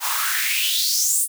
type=noise with high-pass filter sweep; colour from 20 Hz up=white; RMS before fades=-21 dBFS; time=0-1.28 s; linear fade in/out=50 ms; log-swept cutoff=840 to 9700 Hz; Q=4.7; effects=none

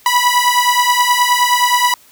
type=beating tone pair; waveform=sawtooth; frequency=977 / 986.5 Hz; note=B5 / B5; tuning=-19 / -2 cents; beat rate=9.5 Hz; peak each=-10 dBFS; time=0.06-1.94 s; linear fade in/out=2 ms; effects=white hiss -47 dBFS RMS until 2.11 s

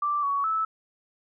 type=tone with pitch steps; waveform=sine; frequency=1173 / 1123 / 1308 Hz; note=D6 / C#6 / E6; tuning=-2 / +22 / -14 cents; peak=-23 dBFS; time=0.02-0.65 s; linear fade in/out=5 ms; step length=210 ms; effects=none

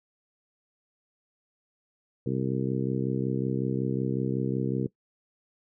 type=harmonic tone; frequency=65.41 Hz; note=C2; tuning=in tune; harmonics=2 / 3 / 4 / 5 / 6 / 7; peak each=-30 / -32 / -33 / -34 / -35 / -35 dBFS; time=2.26-4.87 s; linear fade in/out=5 ms; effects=noise-tail reverb RT60 0.1 s tail -19 dB re dry

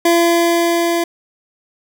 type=tone with level ramp; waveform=25% pulse; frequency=340 Hz; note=F4; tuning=46 cents flat; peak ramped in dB=-6 to -11 dBFS; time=0.05-1.04 s; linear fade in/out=5 ms; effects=none

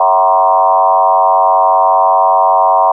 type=tone with frequency modulation; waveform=sine; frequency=853 Hz; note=G#5; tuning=46 cents sharp; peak=-6 dBFS; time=0-2.92 s; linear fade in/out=5 ms; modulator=94.8 Hz; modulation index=2.3; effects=none

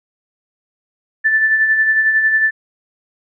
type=tone with tremolo; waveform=sine; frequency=1760 Hz; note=A6; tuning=in tune; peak=-9 dBFS; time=1.24-2.51 s; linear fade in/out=20 ms; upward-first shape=sine; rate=11 Hz; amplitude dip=45%; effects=none

